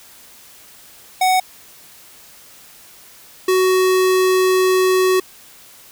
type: tone pair in turn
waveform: square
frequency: 745 / 372.5 Hz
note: F#5 / F#4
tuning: +12 / +12 cents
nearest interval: octave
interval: 1200 cents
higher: first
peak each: -13 / -13 dBFS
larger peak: neither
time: 1.21-1.4 / 3.48-5.2 s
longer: second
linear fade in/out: 5 ms
effects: white hiss -44 dBFS RMS until 5.91 s